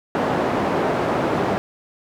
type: band-pass noise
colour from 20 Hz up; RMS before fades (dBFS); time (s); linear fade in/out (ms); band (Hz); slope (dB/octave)
white; -21; 0.15-1.58; 0; 130 to 740; 12
effects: none